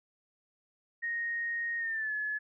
sine tone with pitch glide, 1864.7 to 1709.9 Hz, A#6 to A6, 0 to -50 cents, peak -31 dBFS, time 1.02-2.39 s, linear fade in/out 20 ms, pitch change -150 cents, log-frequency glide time 1.78-2.13 s, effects none

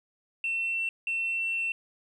sine tone bursts at uneven times, 2699 Hz, E7, 40 cents sharp, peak -26 dBFS, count 2, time 0.44-0.89 / 1.07-1.72 s, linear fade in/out 2 ms, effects tanh soft clip ceiling -22 dBFS + 11-bit

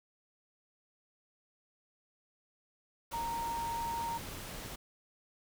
sine tone in noise, 928 Hz, A#5, 8 cents flat, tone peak -34 dBFS, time 3.13-4.18 s, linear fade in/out 10 ms, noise pink, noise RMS -44 dBFS, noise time 3.11-4.76 s, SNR +7 dB, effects none

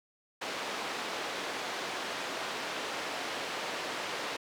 pink band-pass noise, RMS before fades -37 dBFS, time 0.41-4.37 s, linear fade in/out 10 ms, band 430 to 4500 Hz, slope 12 dB/octave, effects none

